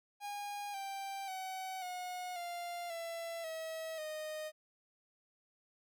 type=tone with pitch steps; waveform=45% pulse; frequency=817 / 785.1 / 754.4 / 724.9 / 696.6 / 669.4 / 643.2 / 618.1 Hz; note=G#5 / G5 / F#5 / F#5 / F5 / E5 / E5 / D#5; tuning=-29 / +2 / +33 / -36 / -5 / +26 / -43 / -12 cents; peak=-40 dBFS; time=0.2-4.52 s; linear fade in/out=50 ms; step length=540 ms; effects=none